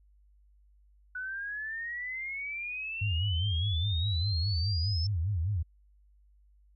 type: exponential sweep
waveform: sine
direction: up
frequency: 1480 to 5320 Hz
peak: -34 dBFS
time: 1.15-5.07 s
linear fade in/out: 5 ms
type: tone with vibrato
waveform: sine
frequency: 91.6 Hz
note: F#2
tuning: 17 cents flat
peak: -27 dBFS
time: 3.01-5.63 s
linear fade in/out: 10 ms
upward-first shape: sine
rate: 4.9 Hz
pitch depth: 250 cents each way
effects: added 50 Hz sine -59 dBFS peak until 6.75 s